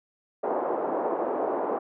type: band-pass noise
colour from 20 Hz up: pink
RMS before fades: -28 dBFS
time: 0.43-1.79 s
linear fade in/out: 10 ms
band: 350 to 920 Hz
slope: 24 dB/octave
effects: none